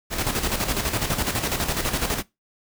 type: noise with tremolo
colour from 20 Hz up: pink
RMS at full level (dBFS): -23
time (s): 0.1-2.23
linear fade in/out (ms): 50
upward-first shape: square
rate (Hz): 12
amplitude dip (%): 55
effects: noise-tail reverb RT60 0.2 s tail -21 dB re dry

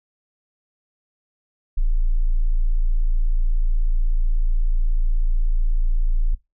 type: tone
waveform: sine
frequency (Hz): 28.16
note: A0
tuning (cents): +41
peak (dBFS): -15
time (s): 1.77-6.35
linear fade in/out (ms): 10
effects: noise-tail reverb RT60 0.2 s tail -20 dB re dry

